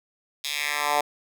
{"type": "tone with high-pass filter sweep", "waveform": "10% pulse", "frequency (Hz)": 146.83, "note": "D3", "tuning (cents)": 0, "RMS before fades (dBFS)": -26, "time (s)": [0.44, 1.01], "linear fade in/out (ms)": 5, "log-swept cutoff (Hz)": [3700, 710], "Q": 1.9, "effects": []}